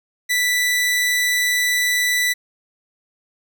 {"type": "tone", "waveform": "sawtooth", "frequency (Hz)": 1975.5, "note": "B6", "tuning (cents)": 0, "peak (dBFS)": -13, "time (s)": [0.29, 2.34], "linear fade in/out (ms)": 20, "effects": []}